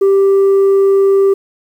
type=tone; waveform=sine; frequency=392 Hz; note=G4; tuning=in tune; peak=-4 dBFS; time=0.01-1.34 s; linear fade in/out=10 ms; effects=tanh soft clip ceiling -6 dBFS + 7-bit